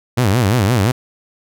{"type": "tone with vibrato", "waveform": "sawtooth", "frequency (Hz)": 110, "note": "A2", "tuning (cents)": 0, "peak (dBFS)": -8, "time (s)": [0.17, 0.92], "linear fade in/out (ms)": 10, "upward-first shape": "sine", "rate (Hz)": 5.8, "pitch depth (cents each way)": 260, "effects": []}